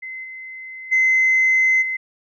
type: tone with level steps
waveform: sine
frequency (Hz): 2055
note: C7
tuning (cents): -32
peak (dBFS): -29 / -32 / -12 / -21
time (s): 0.02-1.97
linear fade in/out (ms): 10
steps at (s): 0.23 / 0.91 / 1.81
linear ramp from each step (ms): 20
effects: tanh soft clip ceiling -9 dBFS